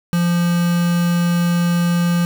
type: tone with quantisation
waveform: triangle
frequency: 173.1 Hz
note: F3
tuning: 15 cents flat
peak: -12 dBFS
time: 0.13-2.25 s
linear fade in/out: 0 ms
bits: 4
effects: none